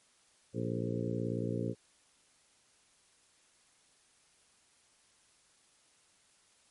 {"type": "harmonic tone with a mistuned harmonic", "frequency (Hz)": 58.27, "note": "A#1", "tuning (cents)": 0, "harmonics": [2, 3, 4, 5, 6, 7, 8, 9], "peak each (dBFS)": [-37, -39, -40, -41, -42, -42, -43, -44], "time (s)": [0.53, 1.75], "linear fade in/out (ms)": 50, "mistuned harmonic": 8, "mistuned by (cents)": -39, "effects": ["white hiss -67 dBFS RMS until 6.7 s", "MP3 48 kbps"]}